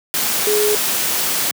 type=tone in noise; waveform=sine; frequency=420 Hz; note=G#4; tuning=19 cents sharp; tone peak=-15 dBFS; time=0.47-0.75 s; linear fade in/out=0 ms; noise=white; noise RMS=-19 dBFS; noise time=0.14-1.51 s; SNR=+1 dB; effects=high-pass 150 Hz 12 dB/octave